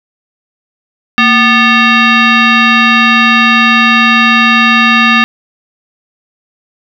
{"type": "tone with frequency modulation", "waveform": "sine", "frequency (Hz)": 757, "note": "F#5", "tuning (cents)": 39, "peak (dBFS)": -4, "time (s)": [1.18, 5.24], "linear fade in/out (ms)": 0, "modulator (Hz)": 987, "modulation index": 2.7, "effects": []}